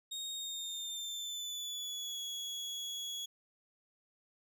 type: tone with pitch glide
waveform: 30% pulse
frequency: 3722 to 3354 Hz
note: A#7 to G#7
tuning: -3 to +16 cents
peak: -36 dBFS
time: 0.11-3.26 s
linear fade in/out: 10 ms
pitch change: -181 cents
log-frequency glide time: 0.34-2.21 s
effects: none